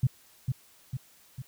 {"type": "tone with echo", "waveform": "sine", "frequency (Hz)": 128.7, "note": "C3", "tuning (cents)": -28, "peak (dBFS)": -19, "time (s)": [0.03, 0.07], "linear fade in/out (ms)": 5, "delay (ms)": 450, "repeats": 3, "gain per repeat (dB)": -5, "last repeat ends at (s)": 1.42, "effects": ["white hiss -59 dBFS RMS until 1.47 s"]}